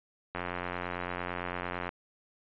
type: click train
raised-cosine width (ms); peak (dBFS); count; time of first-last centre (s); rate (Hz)
0.5; -19; 138; 0.35-1.891; 88.9
effects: resampled to 8000 Hz